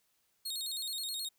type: tone with vibrato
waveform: sawtooth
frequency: 4000 Hz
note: B7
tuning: 21 cents sharp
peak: -33 dBFS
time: 0.45-1.29 s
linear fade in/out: 10 ms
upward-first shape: square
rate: 9.4 Hz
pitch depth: 120 cents each way
effects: white hiss -75 dBFS RMS until 1.38 s